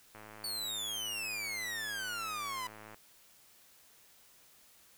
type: click train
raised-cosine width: 0.5 ms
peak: -35 dBFS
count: 300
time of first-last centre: 0.15-2.944 s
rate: 107 Hz
type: exponential sweep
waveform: sawtooth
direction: down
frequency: 4514 to 987.8 Hz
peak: -33 dBFS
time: 0.44-2.67 s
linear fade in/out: 2 ms
effects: white hiss -62 dBFS RMS until 4.97 s